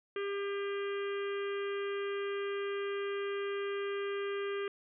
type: harmonic tone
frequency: 400 Hz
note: G4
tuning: 35 cents sharp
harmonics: 1 / 3 / 4 / 5 / 6 / 7 / 8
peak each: -34 / -44 / -46 / -48 / -50 / -51 / -52 dBFS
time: 0.16-4.68 s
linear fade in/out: 2 ms
effects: none